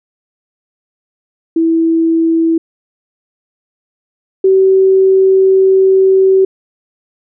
sine tone pair in turn, 328 / 382 Hz, E4 / G4, -9 / -45 cents, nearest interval minor third, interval 264 cents, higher second, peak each -8 / -5 dBFS, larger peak second, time 1.56-2.58 / 4.44-6.45 s, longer second, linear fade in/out 5 ms, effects none

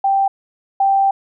sine tone pair in turn, 784 / 784 Hz, G5 / G5, 0 / 0 cents, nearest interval unison, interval 0 cents, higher neither, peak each -12 / -11 dBFS, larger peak second, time 0.04-0.28 / 0.8-1.11 s, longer second, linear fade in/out 5 ms, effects none

